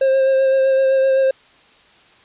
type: tone with vibrato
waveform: triangle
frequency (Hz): 533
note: C5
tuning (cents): +32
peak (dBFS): -10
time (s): 0.01-1.31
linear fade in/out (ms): 5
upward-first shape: sine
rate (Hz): 7.8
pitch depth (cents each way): 16
effects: white hiss -50 dBFS RMS until 2.24 s + resampled to 8000 Hz